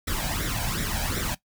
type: noise with flanger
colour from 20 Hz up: pink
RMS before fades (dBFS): -28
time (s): 0.07-1.35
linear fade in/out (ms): 10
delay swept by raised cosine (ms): 0.53 to 1.3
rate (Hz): 2.7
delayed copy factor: +0.7
effects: noise-tail reverb RT60 0.1 s tail -17 dB re dry